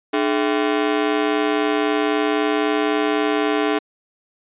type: ring-modulated tone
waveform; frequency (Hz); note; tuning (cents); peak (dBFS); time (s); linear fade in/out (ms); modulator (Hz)
sawtooth; 362; F#4; -38; -10; 0.13-3.79; 10; 61.9
effects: resampled to 8000 Hz